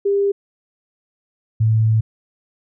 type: tone pair in turn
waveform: sine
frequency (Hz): 400 / 110.57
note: G4 / A2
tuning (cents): +35 / +9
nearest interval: octave + minor seventh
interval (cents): 2226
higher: first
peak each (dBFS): -14 / -12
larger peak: second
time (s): 0.05-0.32 / 1.6-2.01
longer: second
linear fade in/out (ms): 10
effects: none